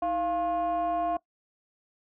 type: tone with frequency modulation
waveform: sine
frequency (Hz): 695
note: F5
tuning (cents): -9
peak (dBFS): -24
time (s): 0.02-1.17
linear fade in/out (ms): 5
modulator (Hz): 377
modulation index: 0.67
effects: noise-tail reverb RT60 0.1 s tail -20 dB re dry + tanh soft clip ceiling -22 dBFS